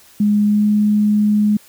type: tone with pitch glide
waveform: sine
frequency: 207.7 to 209.5 Hz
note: G#3 to G#3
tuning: 0 to +15 cents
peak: -11 dBFS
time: 0.2-1.57 s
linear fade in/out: 5 ms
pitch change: +15 cents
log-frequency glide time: 0.46-0.64 s
effects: white hiss -47 dBFS RMS until 1.68 s